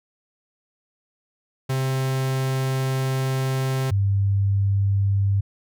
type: tone pair in turn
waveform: 45% pulse / sine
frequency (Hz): 132.2 / 99.04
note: C3 / G2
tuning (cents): +18 / +18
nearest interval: perfect fourth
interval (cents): 500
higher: first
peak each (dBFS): -21 / -17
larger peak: second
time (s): 1.69-3.91 / 3.91-5.41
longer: first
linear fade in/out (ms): 10
effects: none